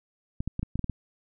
clicks, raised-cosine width 5 ms, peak -17 dBFS, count 8, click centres 0.405 / 0.476 / 0.594 / 0.63 / 0.756 / 0.793 / 0.843 / 0.897 s, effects none

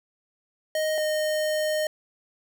square tone pair in turn, 622.3 / 615.5 Hz, D#5 / D#5, 0 / -19 cents, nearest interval unison, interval 19 cents, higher first, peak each -24 dBFS, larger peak neither, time 0.75-0.98 / 0.98-1.87 s, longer second, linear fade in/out 2 ms, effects none

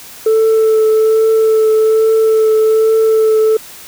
sine tone with vibrato, 440 Hz, A4, in tune, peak -5 dBFS, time 0.26-3.57 s, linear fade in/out 5 ms, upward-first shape triangle, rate 1.2 Hz, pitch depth 16 cents each way, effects tanh soft clip ceiling -6 dBFS + white hiss -34 dBFS RMS until 3.87 s

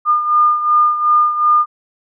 sine beating tone pair, 1211 / 1213.7 Hz, D#6 / D#6, -47 / -43 cents, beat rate 2.7 Hz, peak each -11 / -17 dBFS, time 0.05-1.66 s, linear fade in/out 50 ms, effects none

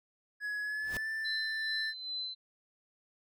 triangle tone with pitch glide, 1683 to 1770.8 Hz, G#6 to A6, +23 to +11 cents, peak -32 dBFS, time 0.4-1.94 s, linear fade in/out 50 ms, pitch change +88 cents, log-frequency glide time 0.62-1.09 s
pink noise with exponential growth, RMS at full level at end -37 dBFS, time 0.79-0.97 s, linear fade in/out 1 ms, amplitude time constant 39 ms
sine tone with tremolo, 4051 Hz, B7, 43 cents sharp, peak -34 dBFS, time 1.24-2.35 s, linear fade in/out 20 ms, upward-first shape sine, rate 2.4 Hz, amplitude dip 60%
effects none

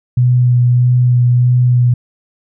sine tone with vibrato, 123.47 Hz, B2, in tune, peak -7 dBFS, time 0.17-1.94 s, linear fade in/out 5 ms, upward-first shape sine, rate 1.6 Hz, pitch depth 14 cents each way, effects none

